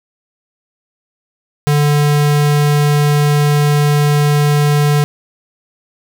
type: tone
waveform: square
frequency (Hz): 146.83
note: D3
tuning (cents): 0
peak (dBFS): -10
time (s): 1.67-5.04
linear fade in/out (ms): 0
effects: none